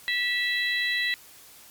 harmonic tone with a mistuned harmonic, 659.3 Hz, E5, in tune, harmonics 3 / 4 / 5 / 6, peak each -25 / -34 / -35 / -30 dBFS, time 0.08-1.14 s, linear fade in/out 0 ms, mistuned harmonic 3, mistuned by -18 cents, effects white hiss -50 dBFS RMS until 1.7 s + MP3 96 kbps

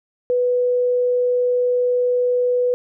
sine tone, 493.9 Hz, B4, in tune, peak -15 dBFS, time 0.3-2.74 s, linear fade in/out 0 ms, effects none

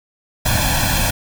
pink noise with comb filter, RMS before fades -17 dBFS, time 0.45-1.11 s, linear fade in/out 10 ms, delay 1.2 ms, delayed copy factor +1, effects none

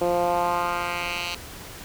10% pulse tone with band-pass filter sweep, 174.61 Hz, F3, in tune, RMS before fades -25 dBFS, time 0.01-1.35 s, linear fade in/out 5 ms, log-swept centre 460 to 3600 Hz, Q 1.7, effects pink hiss -40 dBFS RMS until 1.84 s

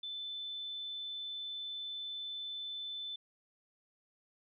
sine tone, 3520 Hz, A7, in tune, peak -39 dBFS, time 0.03-3.16 s, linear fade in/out 5 ms, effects none

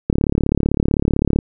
click train, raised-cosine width 3 ms, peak -3 dBFS, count 47, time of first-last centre 0.1-1.389 s, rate 35.7 Hz, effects none

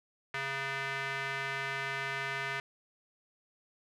square tone with band-pass filter, 136.8 Hz, C#3, 23 cents flat, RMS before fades -36 dBFS, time 0.34-2.6 s, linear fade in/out 2 ms, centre 1900 Hz, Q 2.1, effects none

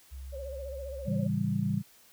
sine tone, 66.6 Hz, C2, 31 cents sharp, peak -39 dBFS, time 0.11-1.09 s, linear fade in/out 20 ms
sine tone with vibrato, 547 Hz, C#5, 23 cents flat, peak -38 dBFS, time 0.32-1.28 s, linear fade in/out 20 ms, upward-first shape sine, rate 15 Hz, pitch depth 76 cents each way
sine chord, A dominant seventh, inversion none, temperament just, 110 / 137.5 / 165 / 198 Hz, A2 / C#3 / E3 / G3, 0 / -14 / +2 / +18 cents, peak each -34 / -33 / -33 / -30 dBFS, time 1.05-1.83 s, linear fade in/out 50 ms
effects white hiss -59 dBFS RMS until 2.12 s

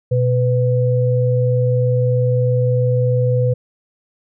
sine tone pair together, 123.14 / 500 Hz, B2 / B4, -5 / +21 cents, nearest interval 2 octaves, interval 2426 cents, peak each -14 / -18 dBFS, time 0.11-3.54 s, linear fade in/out 10 ms, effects none

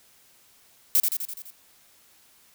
violet noise with echo, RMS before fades -19 dBFS, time 0.95-1 s, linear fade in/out 0 ms, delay 84 ms, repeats 6, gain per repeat -4 dB, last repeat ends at 1.504 s, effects white hiss -58 dBFS RMS until 2.54 s

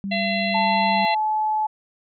sine tone, 196.8 Hz, G3, 7 cents sharp, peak -25 dBFS, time 0.04-1.05 s, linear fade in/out 0 ms
harmonic tone, 678 Hz, E5, 49 cents sharp, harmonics 1 / 3 / 4 / 5 / 6, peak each -25 / -27 / -28 / -35 / -30 dBFS, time 0.11-1.15 s, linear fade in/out 10 ms
sine tone with pitch glide, 880 to 860.9 Hz, A5 to A5, 0 to -38 cents, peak -19 dBFS, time 0.54-1.67 s, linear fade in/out 10 ms, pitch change -38 cents, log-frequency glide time 0.92-0.99 s
effects none

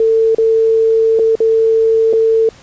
sine tone with dropouts, 447.9 Hz, A4, 31 cents sharp, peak -8 dBFS, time 0-2.49 s, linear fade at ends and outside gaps 2 ms, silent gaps 0.348-0.383 / 1.19-1.194 / 1.354-1.403 / 2.129-2.134 s, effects pink hiss -42 dBFS RMS until 2.62 s + resampled to 16000 Hz

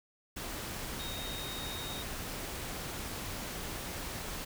sine tone in noise, 3729 Hz, A#7, in tune, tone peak -42 dBFS, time 0.99-2.03 s, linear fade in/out 10 ms, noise pink, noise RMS -40 dBFS, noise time 0.36-4.45 s, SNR -5 dB, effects none

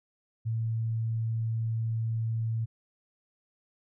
sine tone, 113 Hz, A2, 47 cents sharp, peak -27 dBFS, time 0.45-2.66 s, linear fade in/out 20 ms, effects none

